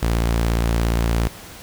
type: tone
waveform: sawtooth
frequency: 57.2 Hz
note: A#1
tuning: 32 cents flat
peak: -13 dBFS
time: 0.02-1.28 s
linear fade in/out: 10 ms
effects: pink hiss -39 dBFS RMS until 1.62 s